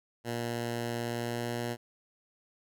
10% pulse tone with pitch glide, 118.1 to 119.2 Hz, A#2 to A#2, +23 to +39 cents, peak -24 dBFS, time 0.24-1.77 s, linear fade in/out 50 ms, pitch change +16 cents, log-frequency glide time 1-1.63 s, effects none

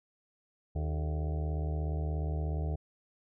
harmonic tone with a mistuned harmonic, 76.9 Hz, D#2, 20 cents flat, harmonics 1 / 2 / 4 / 5 / 6 / 7 / 8 / 9 / 10, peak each -31 / -37 / -47 / -50 / -46 / -53 / -50 / -49 / -52 dBFS, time 0.75-2.76 s, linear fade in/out 10 ms, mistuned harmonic 6, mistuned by -95 cents, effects none

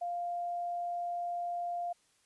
sine tone, 698.5 Hz, F5, in tune, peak -33 dBFS, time 0.01-1.93 s, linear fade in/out 10 ms, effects white hiss -70 dBFS RMS until 2.25 s + resampled to 24000 Hz

